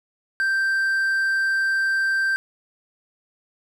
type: tone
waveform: triangle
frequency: 1568 Hz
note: G6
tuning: in tune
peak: -17 dBFS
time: 0.4-2.36 s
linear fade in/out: 0 ms
effects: none